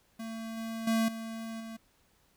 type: tone with level steps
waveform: square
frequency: 225.2 Hz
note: A3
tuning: 40 cents sharp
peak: -38 / -36 / -26 / -38 / -41 dBFS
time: 0.19-1.77 s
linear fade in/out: 10 ms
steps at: 0.57 / 0.87 / 1.08 / 1.6 s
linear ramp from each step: 5 ms
effects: pink hiss -68 dBFS RMS until 2.36 s